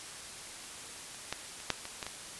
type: clicks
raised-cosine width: 0.2 ms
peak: -29 / -15 / -29 / -10 / -24 / -19 / -21 dBFS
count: 7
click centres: 1.146 / 1.326 / 1.602 / 1.703 / 1.854 / 2.028 / 2.066 s
effects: white hiss -45 dBFS RMS until 2.39 s + resampled to 24000 Hz